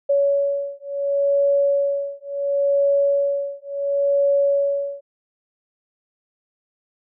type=beating tone pair; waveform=sine; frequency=562 / 562.71 Hz; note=C#5 / C#5; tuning=+24 / +26 cents; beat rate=0.71 Hz; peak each=-20 dBFS; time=0.09-5.01 s; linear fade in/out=10 ms; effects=none